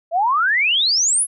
sine exponential sweep, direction up, 640 to 11175 Hz, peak -14 dBFS, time 0.11-1.27 s, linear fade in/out 50 ms, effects none

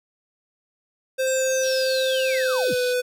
square tone with pitch glide, 523.3 to 497.7 Hz, C5 to B4, 0 to +13 cents, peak -21 dBFS, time 1.18-3.02 s, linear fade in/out 20 ms, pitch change -87 cents, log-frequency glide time 2.34-2.8 s
sine linear sweep, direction down, 7790 to 50.8 Hz, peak -28 dBFS, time 1.26-2.75 s, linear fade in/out 20 ms
pink band-pass noise, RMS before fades -37 dBFS, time 1.63-2.94 s, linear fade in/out 10 ms, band 3500 to 4900 Hz, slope 48 dB/octave
effects none

